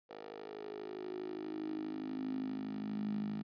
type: tone with high-pass filter sweep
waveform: 10% pulse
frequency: 52.4 Hz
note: G#1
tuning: 16 cents sharp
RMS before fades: -41 dBFS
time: 0.09-3.43 s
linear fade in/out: 20 ms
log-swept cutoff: 500 to 190 Hz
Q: 8.8
effects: resampled to 11025 Hz